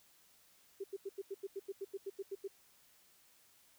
sine tone bursts, 392.7 Hz, G4, 3 cents sharp, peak -38 dBFS, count 14, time 0.8-2.479 s, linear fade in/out 10 ms, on 41 ms, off 85 ms, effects white hiss -67 dBFS RMS until 3.78 s

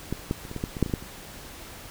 clicks, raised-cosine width 3 ms, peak -14 / -12 / -27 / -24 / -19 / -14 / -20 / -7 / -19 / -24 / -11 / -28 dBFS, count 12, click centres 0.126 / 0.311 / 0.452 / 0.514 / 0.563 / 0.639 / 0.768 / 0.827 / 0.862 / 0.897 / 0.938 / 1.025 s, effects pink hiss -43 dBFS RMS until 1.9 s

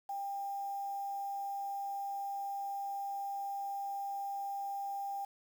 sine tone with quantisation, 796 Hz, G5, 26 cents sharp, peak -36 dBFS, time 0.09-5.25 s, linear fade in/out 5 ms, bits 9, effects none

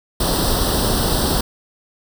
pink noise with comb filter, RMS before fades -18 dBFS, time 0.2-1.41 s, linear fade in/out 5 ms, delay 0.22 ms, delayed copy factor +0.85, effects none

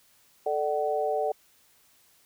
sine tone cluster, 438.8 / 596 / 754 Hz, A4 / D5 / F#5, -5 / +25 / +32 cents, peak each -29 dBFS, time 0.46-1.32 s, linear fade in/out 5 ms, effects white hiss -62 dBFS RMS until 2.25 s

